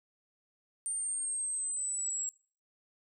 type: linear sweep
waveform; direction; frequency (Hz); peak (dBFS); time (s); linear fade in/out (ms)
sine; down; 8870 to 7620; -32; 0.86-2.29; 0
effects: noise-tail reverb RT60 0.4 s tail -22 dB re dry